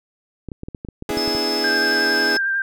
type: clicks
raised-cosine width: 3 ms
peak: -18 dBFS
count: 12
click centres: 0.487 / 0.518 / 0.634 / 0.685 / 0.748 / 0.849 / 0.887 / 1.024 / 1.105 / 1.172 / 1.278 / 1.351 s
type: chord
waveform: 30% pulse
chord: E dominant seventh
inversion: second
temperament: equal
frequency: 246.9 / 293.7 / 329.6 / 415.3 Hz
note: B3 / D4 / E4 / G#4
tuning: 0 / 0 / 0 / 0 cents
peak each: -27 / -26 / -25 / -22 dBFS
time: 1.09-2.37 s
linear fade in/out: 2 ms
type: tone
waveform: sine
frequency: 5210 Hz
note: E8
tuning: 21 cents flat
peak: -22 dBFS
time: 1.17-2.38 s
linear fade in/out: 5 ms
type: tone with vibrato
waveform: sine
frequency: 1584 Hz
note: G6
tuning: 18 cents sharp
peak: -18 dBFS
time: 1.64-2.62 s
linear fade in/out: 2 ms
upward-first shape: sine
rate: 11 Hz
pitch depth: 23 cents each way
effects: none